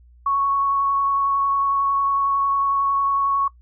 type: tone with vibrato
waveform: sine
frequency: 1109 Hz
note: C#6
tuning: in tune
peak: -17 dBFS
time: 0.26-3.48 s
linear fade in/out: 5 ms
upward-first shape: sine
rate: 11 Hz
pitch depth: 9 cents each way
effects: noise-tail reverb RT60 0.1 s tail -20 dB re dry + added 60 Hz sine -47 dBFS peak until 3.61 s